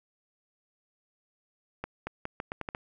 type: accelerating click train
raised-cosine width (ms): 0.5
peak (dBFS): -19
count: 8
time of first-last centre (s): 1.84-2.749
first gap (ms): 230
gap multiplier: 0.8
effects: none